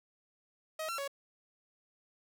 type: tone with pitch steps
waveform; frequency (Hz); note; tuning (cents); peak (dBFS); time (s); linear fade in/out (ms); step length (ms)
sawtooth; 631 / 1356 / 558; D#5 / E6 / C#5; +24 / +49 / +11; -32; 0.79-1.078; 5; 96
effects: 12-bit